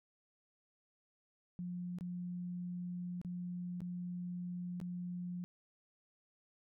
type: tone with dropouts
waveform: sine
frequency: 177.6 Hz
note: F3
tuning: 29 cents sharp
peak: -39 dBFS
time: 1.59-5.44 s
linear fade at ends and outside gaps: 0 ms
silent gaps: 1.986-2.009 / 3.215-3.248 / 3.805-3.817 / 4.801-4.814 s
effects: none